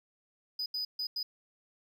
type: tone bursts at uneven times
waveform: triangle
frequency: 4978 Hz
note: D#8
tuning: in tune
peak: -31 dBFS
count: 4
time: 0.59-0.66 / 0.74-0.85 / 0.99-1.07 / 1.16-1.23 s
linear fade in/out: 5 ms
effects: none